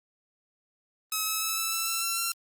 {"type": "tone with pitch steps", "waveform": "5% pulse", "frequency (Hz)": [1282, 1293.2, 1304.4, 1315.8, 1327.2, 1338.8, 1350.4, 1362.2], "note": ["E6", "E6", "E6", "E6", "E6", "E6", "E6", "F6"], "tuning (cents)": [-49, -34, -19, -4, 11, 26, 41, -44], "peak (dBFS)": -16, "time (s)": [1.12, 2.32], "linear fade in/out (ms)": 2, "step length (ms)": 150, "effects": ["Opus 32 kbps"]}